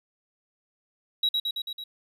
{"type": "tone with echo", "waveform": "triangle", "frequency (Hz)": 3863, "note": "B7", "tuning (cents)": -39, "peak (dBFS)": -18, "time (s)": [1.23, 1.29], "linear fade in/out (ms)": 5, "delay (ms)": 110, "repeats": 5, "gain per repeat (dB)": -3, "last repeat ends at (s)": 1.84, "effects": ["tanh soft clip ceiling -17 dBFS"]}